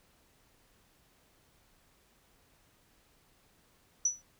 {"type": "tone with exponential decay", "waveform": "sine", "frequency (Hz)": 5920, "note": "F#8", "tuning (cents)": 0, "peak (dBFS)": -22, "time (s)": [4.05, 4.22], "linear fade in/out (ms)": 5, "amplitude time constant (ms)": 35, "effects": ["pink hiss -67 dBFS RMS until 4.39 s"]}